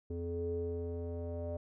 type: tone with low-pass filter sweep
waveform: square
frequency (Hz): 85.2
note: F2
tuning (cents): -42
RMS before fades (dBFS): -38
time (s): 0.1-1.57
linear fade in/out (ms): 5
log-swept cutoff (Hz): 380 to 580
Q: 8.4
effects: none